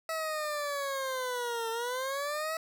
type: linear two-way sweep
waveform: 20% pulse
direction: down then up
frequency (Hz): 650 to 450 to 650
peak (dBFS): -27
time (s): 0.09-2.57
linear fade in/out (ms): 2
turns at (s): 1.7
effects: none